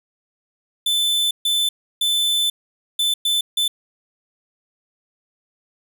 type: tone bursts at uneven times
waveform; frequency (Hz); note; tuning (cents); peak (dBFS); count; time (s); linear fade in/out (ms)
45% pulse; 3520; A7; 0; -17; 6; 0.86-1.31 / 1.45-1.69 / 2.01-2.5 / 2.99-3.14 / 3.25-3.41 / 3.57-3.68; 5
effects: none